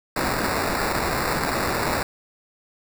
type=noise with sample-and-hold; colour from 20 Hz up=blue; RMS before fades=-24 dBFS; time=0.16-2.03 s; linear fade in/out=5 ms; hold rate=3150 Hz; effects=none